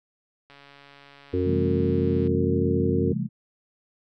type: click train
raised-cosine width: 0.3 ms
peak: -33 dBFS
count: 251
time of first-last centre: 0.5-2.273 s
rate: 141 Hz
type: harmonic tone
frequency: 91.2 Hz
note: F#2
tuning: 24 cents flat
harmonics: 1 / 3 / 4 / 5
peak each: -27 / -27 / -27 / -27 dBFS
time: 1.33-3.13 s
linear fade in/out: 10 ms
type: chord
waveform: sine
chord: A minor seventh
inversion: first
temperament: just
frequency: 132 / 165 / 198 / 220 Hz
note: C3 / E3 / G3 / A3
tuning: +16 / +2 / +18 / 0 cents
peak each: -30 dBFS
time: 1.44-3.29 s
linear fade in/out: 50 ms
effects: none